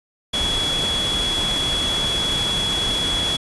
sine tone in noise, 3367 Hz, G#7, 23 cents sharp, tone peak -20 dBFS, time 0.33-3.37 s, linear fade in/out 10 ms, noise pink, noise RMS -26 dBFS, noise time 0.33-3.37 s, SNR +3 dB, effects resampled to 24000 Hz

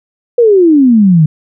sine exponential sweep, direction down, 493.9 to 148.5 Hz, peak -3 dBFS, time 0.38-1.26 s, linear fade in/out 5 ms, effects none

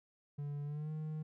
triangle tone with pitch glide, 144.6 to 154.98 Hz, D3 to D#3, -27 to -7 cents, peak -36 dBFS, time 0.38-1.23 s, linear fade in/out 10 ms, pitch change +120 cents, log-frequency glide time 0.64-0.91 s, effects none

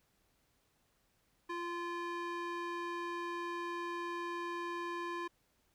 square tone with band-pass filter, 345.4 Hz, F4, 19 cents flat, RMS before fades -40 dBFS, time 1.49-5.28 s, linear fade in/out 10 ms, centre 1200 Hz, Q 1, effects pink hiss -75 dBFS RMS until 5.74 s

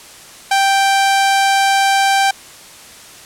sawtooth tone, 784 Hz, G5, in tune, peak -7 dBFS, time 0.51-2.31 s, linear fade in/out 5 ms, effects white hiss -38 dBFS RMS until 3.25 s + low-pass 10000 Hz 12 dB/octave

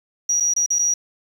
sine tone with dropouts, 5770 Hz, F#8, 44 cents flat, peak -16 dBFS, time 0.29-0.94 s, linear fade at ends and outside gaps 5 ms, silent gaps 0.401-0.405 / 0.538-0.563 / 0.662-0.703 / 0.787-0.791 s, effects 7-bit

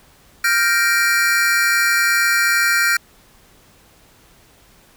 square chord, G minor seventh, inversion third, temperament equal, 1396.9 / 1568 / 1864.7 / 2349 Hz, F6 / G6 / Bb6 / D7, 0 / 0 / 0 / 0 cents, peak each -19 / -21 / -20 / -22 dBFS, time 0.44-2.97 s, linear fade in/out 5 ms, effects pink hiss -51 dBFS RMS until 4.96 s

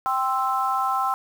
sine chord, C major, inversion second, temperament equal, 784 / 1046.5 / 1318.5 Hz, G5 / C6 / E6, 0 / 0 / 0 cents, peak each -25 dBFS, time 0.06-1.14 s, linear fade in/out 0 ms, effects 7-bit

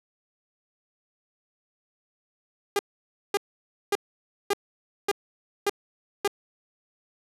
sawtooth tone bursts, 404.3 Hz, G#4, 46 cents flat, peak -17 dBFS, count 7, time 2.76-6.277 s, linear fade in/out 2 ms, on 31 ms, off 550 ms, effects resampled to 32000 Hz

